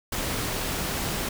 pink noise, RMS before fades -29 dBFS, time 0.12-1.29 s, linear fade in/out 5 ms, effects none

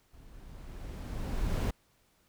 brown noise with level ramp, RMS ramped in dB -54 to -27 dBFS, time 0.13-1.71 s, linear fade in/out 10 ms, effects pink hiss -69 dBFS RMS until 2.28 s

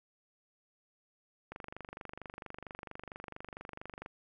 click train, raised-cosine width 0.5 ms, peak -28 dBFS, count 63, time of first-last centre 1.52-4.061 s, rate 24.4 Hz, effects none

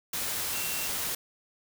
sine tone in noise, 2727 Hz, F7, 42 cents flat, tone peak -39 dBFS, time 0.53-0.87 s, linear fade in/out 5 ms, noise white, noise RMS -32 dBFS, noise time 0.13-1.15 s, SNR -10 dB, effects none

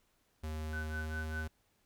square tone with pitch glide, 77.9 to 78.53 Hz, D#2 to D#2, +3 to +17 cents, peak -38 dBFS, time 0.43-1.48 s, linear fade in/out 10 ms, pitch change +14 cents, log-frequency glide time 0.97-1.13 s
sine tone with tremolo, 1503 Hz, F#6, 27 cents sharp, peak -38 dBFS, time 0.73-1.48 s, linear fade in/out 2 ms, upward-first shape sine, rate 5 Hz, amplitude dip 95%
effects pink hiss -74 dBFS RMS until 1.85 s

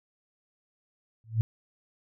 sine tone with exponential growth, 112.3 Hz, A2, 36 cents sharp, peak -17 dBFS, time 1.24-1.41 s, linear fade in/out 0 ms, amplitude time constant 35 ms, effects none

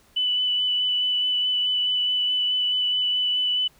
sine tone with vibrato, 2984 Hz, F#7, 14 cents sharp, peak -20 dBFS, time 0.16-3.68 s, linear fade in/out 10 ms, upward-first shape sine, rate 4.7 Hz, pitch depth 11 cents each way, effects pink hiss -58 dBFS RMS until 3.79 s

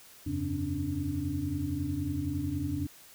sine tone cluster, 84.9 / 95.8 / 136 / 267.7 / 291.5 Hz, F2 / G2 / C#3 / C4 / D4, -48 / -39 / -33 / +40 / -13 cents, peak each -36 / -38 / -37 / -39 / -33 dBFS, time 0.26-2.87 s, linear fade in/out 10 ms, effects white hiss -54 dBFS RMS until 3.14 s

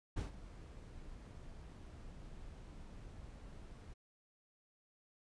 brown noise with ADSR envelope, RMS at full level -37 dBFS, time 0.16-3.94 s, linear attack 16 ms, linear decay 130 ms, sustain -15 dB, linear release 9 ms, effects resampled to 22050 Hz

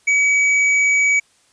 sine tone with hard clipping, 2274 Hz, C#7, 44 cents sharp, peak -14 dBFS, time 0.07-1.2 s, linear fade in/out 10 ms, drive 6 dB, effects white hiss -57 dBFS RMS until 1.52 s + resampled to 22050 Hz

